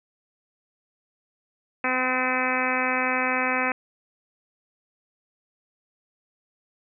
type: harmonic tone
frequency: 255.7 Hz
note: C4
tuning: 40 cents flat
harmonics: 1 / 2 / 3 / 4 / 5 / 6 / 7 / 8 / 9 / 10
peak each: -31 / -31 / -31 / -31 / -31 / -31 / -31 / -31 / -31 / -31 dBFS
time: 1.84-3.72 s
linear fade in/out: 2 ms
effects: none